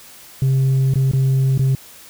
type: tone with dropouts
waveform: sine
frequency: 133.4 Hz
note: C3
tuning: 34 cents sharp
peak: -10 dBFS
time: 0.42-1.75 s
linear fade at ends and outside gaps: 2 ms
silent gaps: 0.938-0.956 / 1.114-1.134 / 1.577-1.593 s
effects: tanh soft clip ceiling -12 dBFS + white hiss -42 dBFS RMS until 2.09 s